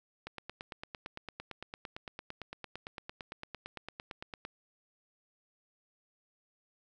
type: click train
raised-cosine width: 0.3 ms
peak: -25 dBFS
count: 38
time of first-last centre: 0.27-4.451 s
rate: 8.85 Hz
effects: none